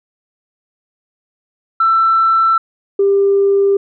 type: tone pair in turn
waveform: sine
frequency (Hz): 1335 / 396.9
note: E6 / G4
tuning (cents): +22 / +22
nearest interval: octave + major sixth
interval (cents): 2100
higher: first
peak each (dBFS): -8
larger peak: neither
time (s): 1.8-2.58 / 2.99-3.77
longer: neither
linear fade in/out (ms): 5
effects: tanh soft clip ceiling -4 dBFS